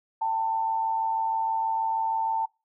sine tone pair together, 786.7 / 893 Hz, G5 / A5, +6 / +25 cents, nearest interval major second, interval 219 cents, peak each -33 / -24 dBFS, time 0.21-2.46 s, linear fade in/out 10 ms, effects noise-tail reverb RT60 0.3 s tail -26 dB re dry

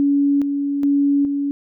sine tone with tremolo, 282.8 Hz, C#4, 35 cents sharp, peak -13 dBFS, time 0-1.51 s, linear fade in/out 0 ms, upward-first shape square, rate 1.2 Hz, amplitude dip 45%, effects none

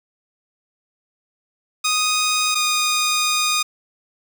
10% pulse tone pair in turn, 1244.5 / 1231.6 Hz, D#6 / D#6, 0 / -18 cents, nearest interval unison, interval 18 cents, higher first, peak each -9 dBFS, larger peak neither, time 1.84-2.55 / 2.55-3.63 s, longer second, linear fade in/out 10 ms, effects none

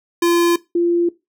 square / sine tone pair in turn, 343.3 / 344.6 Hz, F4 / F4, -30 / -23 cents, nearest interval unison, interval 7 cents, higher second, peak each -13 dBFS, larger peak neither, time 0.22-0.56 / 0.75-1.09 s, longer neither, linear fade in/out 5 ms, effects noise-tail reverb RT60 0.2 s tail -18 dB re dry

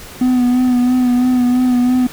triangle tone with vibrato, 249.3 Hz, B3, 16 cents sharp, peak -8 dBFS, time 0.21-2.07 s, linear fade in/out 5 ms, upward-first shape sine, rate 3 Hz, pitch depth 31 cents each way, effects pink hiss -34 dBFS RMS until 2.12 s

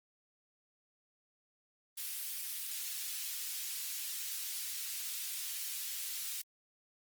white high-pass noise, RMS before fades -40 dBFS, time 1.97-6.42 s, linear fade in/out 10 ms, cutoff 2600 Hz, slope 12 dB/octave, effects Opus 24 kbps

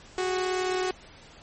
sawtooth tone pair together, 369.3 / 408 Hz, F#4 / G#4, -3 / -31 cents, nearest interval major second, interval 172 cents, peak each -22 / -32 dBFS, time 0.18-0.91 s, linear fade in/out 2 ms, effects pink hiss -50 dBFS RMS until 1.42 s + MP3 32 kbps

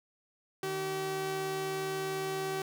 sawtooth tone pair together, 153.09 / 383.1 Hz, D#3 / G4, -28 / -40 cents, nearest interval octave + major third, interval 1588 cents, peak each -38 / -29 dBFS, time 0.63-2.62 s, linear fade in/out 2 ms, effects none

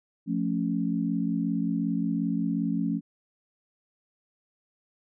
sine chord, F augmented, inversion none, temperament equal, 174.61 / 220 / 277.2 Hz, F3 / A3 / C#4, 0 / 0 / 0 cents, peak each -29 dBFS, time 0.26-3.01 s, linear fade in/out 50 ms, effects none

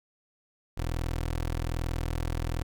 20% pulse tone, 41.2 Hz, E1, in tune, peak -24 dBFS, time 0.77-2.63 s, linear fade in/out 10 ms, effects none

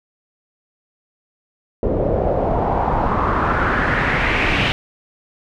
pink noise with low-pass filter sweep, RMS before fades -18 dBFS, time 1.83-4.72 s, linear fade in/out 0 ms, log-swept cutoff 470 to 2800 Hz, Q 3, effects none

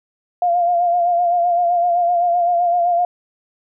sine tone with vibrato, 698.5 Hz, F5, in tune, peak -13 dBFS, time 0.42-3.05 s, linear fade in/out 2 ms, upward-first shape sine, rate 7.8 Hz, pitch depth 40 cents each way, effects none

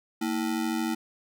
square ring-modulated tone, 275.3 Hz, C#4, 12 cents flat, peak -24 dBFS, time 0.21-0.95 s, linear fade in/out 10 ms, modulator 46.6 Hz, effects none

